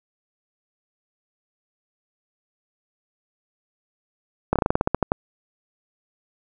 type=slowing click train; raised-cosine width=1 ms; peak=-4 dBFS; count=12; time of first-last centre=4.53-5.119 s; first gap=27 ms; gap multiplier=1.13; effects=none